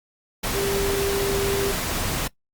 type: tone in noise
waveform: sine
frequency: 396.4 Hz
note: G4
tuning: 19 cents sharp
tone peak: -23 dBFS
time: 0.54-1.72 s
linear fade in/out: 10 ms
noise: pink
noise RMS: -26 dBFS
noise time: 0.43-2.28 s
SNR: 0 dB
effects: noise-tail reverb RT60 0.1 s tail -21 dB re dry + Opus 48 kbps